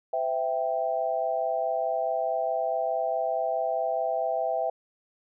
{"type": "chord", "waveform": "sine", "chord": "C major", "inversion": "none", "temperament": "equal with one note detuned", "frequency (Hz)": [511.9, 659.3, 784], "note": ["C5", "E5", "G5"], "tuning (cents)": [-38, 0, 0], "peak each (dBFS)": [-32, -27, -30], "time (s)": [0.13, 4.7], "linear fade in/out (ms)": 5, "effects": []}